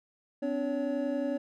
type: tone cluster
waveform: triangle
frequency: 258.8 / 289.9 / 564 Hz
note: C4 / D4 / C#5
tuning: -19 / -22 / +30 cents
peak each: -31 dBFS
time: 0.42-1.38 s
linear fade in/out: 10 ms
effects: none